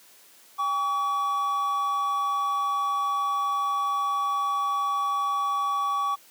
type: tone pair together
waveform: triangle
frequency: 803 / 1135.6 Hz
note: G5 / C#6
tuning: +41 / +41 cents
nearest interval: tritone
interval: 600 cents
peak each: -31 / -22 dBFS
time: 0.58-6.16 s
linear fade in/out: 20 ms
effects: white hiss -54 dBFS RMS until 6.3 s + high-pass 200 Hz 12 dB/octave